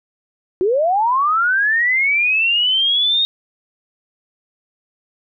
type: linear sweep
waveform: sine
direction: up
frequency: 349.2 to 3729 Hz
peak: -13 dBFS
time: 0.61-3.25 s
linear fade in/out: 0 ms
effects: none